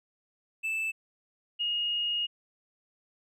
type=tone pair in turn; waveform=triangle / sine; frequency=2637 / 2864 Hz; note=E7 / F7; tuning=0 / +43 cents; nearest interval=minor second; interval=143 cents; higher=second; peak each=-27 dBFS; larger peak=neither; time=0.63-0.92 / 1.59-2.27 s; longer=second; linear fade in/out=20 ms; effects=none